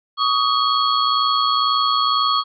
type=tone cluster; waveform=sine; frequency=1129 / 1251 / 3295 / 4372 Hz; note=C#6 / D#6 / G#7 / C#8; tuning=+31 / +9 / -14 / -25 cents; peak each=-19 / -20 / -23 / -23 dBFS; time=0.17-2.44 s; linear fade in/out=50 ms; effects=none